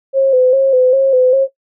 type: tone with vibrato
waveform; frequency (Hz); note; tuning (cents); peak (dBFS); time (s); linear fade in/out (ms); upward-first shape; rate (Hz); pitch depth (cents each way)
sine; 523.3; C5; 0; -7; 0.13-1.48; 50; square; 2.5; 51
effects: noise-tail reverb RT60 0.1 s tail -17 dB re dry